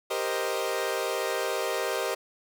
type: chord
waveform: sawtooth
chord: C minor seventh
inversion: second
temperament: equal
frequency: 392 / 466.2 / 523.3 / 622.3 Hz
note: G4 / Bb4 / C5 / Eb5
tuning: 0 / 0 / 0 / 0 cents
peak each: -29 dBFS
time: 0.1-2.15 s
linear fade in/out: 10 ms
effects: none